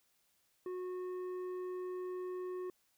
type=tone with tanh clipping; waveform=sine; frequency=365.2 Hz; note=F#4; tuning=23 cents flat; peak=-40 dBFS; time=0.66-2.7 s; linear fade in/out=2 ms; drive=8 dB; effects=white hiss -75 dBFS RMS until 2.97 s